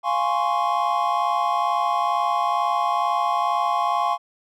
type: chord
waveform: triangle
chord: Db major seventh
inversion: first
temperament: equal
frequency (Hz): 698.5 / 830.6 / 1046.5 / 1108.7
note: F5 / Ab5 / C6 / Db6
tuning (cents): 0 / 0 / 0 / 0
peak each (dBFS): -23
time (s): 0.03-4.18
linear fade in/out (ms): 50
effects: none